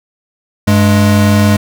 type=tone pair together; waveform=square; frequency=98.4 / 208.5 Hz; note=G2 / G#3; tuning=+7 / +7 cents; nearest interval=octave + minor second; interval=1300 cents; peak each=-10 dBFS; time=0.67-1.57 s; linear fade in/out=10 ms; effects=none